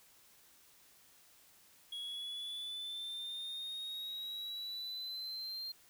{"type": "exponential sweep", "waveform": "triangle", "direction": "up", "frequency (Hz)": [3322, 4201], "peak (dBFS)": -39, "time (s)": [1.92, 5.72], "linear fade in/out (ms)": 5, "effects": ["white hiss -64 dBFS RMS until 5.89 s"]}